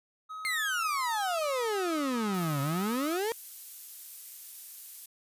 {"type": "tone", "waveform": "triangle", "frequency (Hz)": 1270, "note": "D#6", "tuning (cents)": 35, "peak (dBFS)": -36, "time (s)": [0.29, 3.18], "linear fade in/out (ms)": 20}
{"type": "exponential two-way sweep", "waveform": "35% pulse", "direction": "down then up", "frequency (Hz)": [2147, 134.9, 474], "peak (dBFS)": -27, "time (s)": [0.45, 3.32], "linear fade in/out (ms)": 0, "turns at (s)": 2.61}
{"type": "noise", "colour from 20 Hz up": "violet", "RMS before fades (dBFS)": -42, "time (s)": [2.34, 5.06], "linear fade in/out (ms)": 5}
{"effects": ["resampled to 32000 Hz"]}